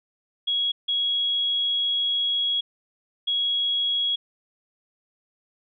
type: tone bursts at uneven times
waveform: sine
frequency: 3322 Hz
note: G#7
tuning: in tune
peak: -21 dBFS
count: 3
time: 0.47-0.72 / 0.88-2.61 / 3.27-4.16 s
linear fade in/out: 10 ms
effects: none